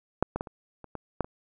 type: clicks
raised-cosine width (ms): 1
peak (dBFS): -8 / -16 / -17 / -27 / -29 / -21 / -11 / -27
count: 8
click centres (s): 0.226 / 0.36 / 0.409 / 0.472 / 0.843 / 0.953 / 1.207 / 1.245
effects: none